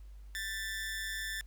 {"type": "tone with amplitude modulation", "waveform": "sawtooth", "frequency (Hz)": 1766, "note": "A6", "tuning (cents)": 6, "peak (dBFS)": -30, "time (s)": [0.35, 1.41], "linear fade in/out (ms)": 0, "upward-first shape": "sine", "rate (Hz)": 201, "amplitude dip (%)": 60, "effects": ["added 50 Hz sine -47 dBFS peak until 1.46 s", "pink hiss -70 dBFS RMS until 1.46 s"]}